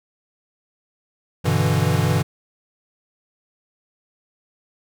square chord, E minor seventh, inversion first, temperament equal, 98 / 123.47 / 146.83 / 164.81 Hz, G2 / B2 / D3 / E3, 0 / 0 / 0 / 0 cents, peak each -23 dBFS, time 1.44-2.23 s, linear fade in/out 20 ms, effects none

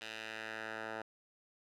10% pulse tone with band-pass filter sweep, 110.4 Hz, A2, 6 cents sharp, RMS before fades -44 dBFS, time 0.01-1.02 s, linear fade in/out 5 ms, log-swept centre 3000 to 1100 Hz, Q 1.5, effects none

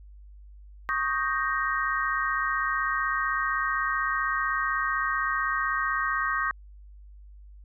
sine chord, Eb dominant seventh, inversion third, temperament equal, 1108.7 / 1244.5 / 1568 / 1864.7 Hz, Db6 / Eb6 / G6 / Bb6, 0 / 0 / 0 / 0 cents, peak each -30 dBFS, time 0.89-6.51 s, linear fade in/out 0 ms, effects added 50 Hz sine -45 dBFS peak until 7.64 s

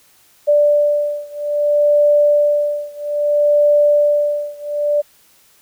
sine beating tone pair, 587.3 / 587.91 Hz, D5 / D5, 0 / +2 cents, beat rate 0.61 Hz, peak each -14 / -15 dBFS, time 0.47-5.02 s, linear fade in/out 20 ms, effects white hiss -52 dBFS RMS until 5.61 s

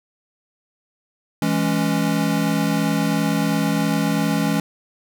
square chord, C# minor, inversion first, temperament equal, 164.81 / 207.7 / 277.2 Hz, E3 / G#3 / C#4, 0 / 0 / 0 cents, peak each -23 dBFS, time 1.42-4.6 s, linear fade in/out 2 ms, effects none

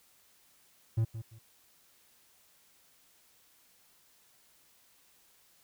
triangle tone with echo, 112.7 Hz, A2, 42 cents sharp, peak -23 dBFS, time 0.97-1.05 s, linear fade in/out 10 ms, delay 170 ms, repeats 2, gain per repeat -12 dB, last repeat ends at 1.39 s, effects white hiss -65 dBFS RMS until 5.63 s

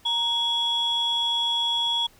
sine tone pair together, 932.3 / 3353 Hz, A#5 / G#7, 0 / +16 cents, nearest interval octave + minor seventh, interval 2216 cents, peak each -28 / -21 dBFS, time 0.05-2.07 s, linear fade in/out 10 ms, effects tanh soft clip ceiling -17 dBFS + pink hiss -56 dBFS RMS until 2.19 s

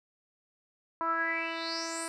10% pulse tone with low-pass filter sweep, 329.6 Hz, E4, in tune, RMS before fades -33 dBFS, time 1.01-2.08 s, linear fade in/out 0 ms, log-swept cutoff 1100 to 9700 Hz, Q 7.4, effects none

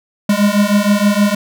square beating tone pair, 201.9 / 208.3 Hz, G#3 / G#3, -49 / +5 cents, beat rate 6.4 Hz, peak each -14 dBFS, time 0.29-1.35 s, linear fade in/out 5 ms, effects none

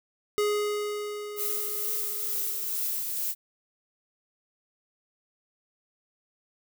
square tone with exponential decay, 416.4 Hz, G#4, 5 cents sharp, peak -23 dBFS, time 0.38-3.28 s, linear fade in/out 0 ms, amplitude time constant 630 ms
violet noise with tremolo, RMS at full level -29 dBFS, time 1.36-3.35 s, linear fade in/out 50 ms, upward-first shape triangle, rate 2.2 Hz, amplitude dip 35%
effects none

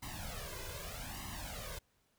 pink noise with flanger, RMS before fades -44 dBFS, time 0.02-1.79 s, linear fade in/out 10 ms, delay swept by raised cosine 1 to 2 ms, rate 0.81 Hz, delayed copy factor +0.9, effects pink hiss -75 dBFS RMS until 2.18 s

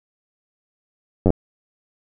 slowing click train, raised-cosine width 2 ms, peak -3 dBFS, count 5, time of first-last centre 1.26-1.304 s, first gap 10 ms, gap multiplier 1.06, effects none

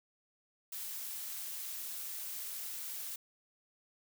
blue noise, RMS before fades -42 dBFS, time 0.72-3.16 s, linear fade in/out 5 ms, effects none

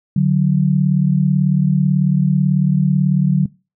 sine tone pair together, 146.83 / 185 Hz, D3 / F#3, 0 / 0 cents, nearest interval major third, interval 400 cents, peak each -14 dBFS, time 0.16-3.46 s, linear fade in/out 5 ms, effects noise-tail reverb RT60 0.3 s tail -23 dB re dry

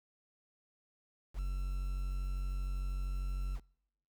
triangle tone with quantisation, 46.42 Hz, F#1, 6 cents sharp, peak -31 dBFS, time 1.34-3.6 s, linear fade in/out 50 ms, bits 9, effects noise-tail reverb RT60 0.8 s tail -26 dB re dry

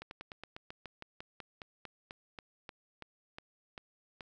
slowing click train, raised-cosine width 0.3 ms, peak -28 dBFS, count 20, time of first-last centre 0.02-4.208 s, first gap 91 ms, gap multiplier 1.09, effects none

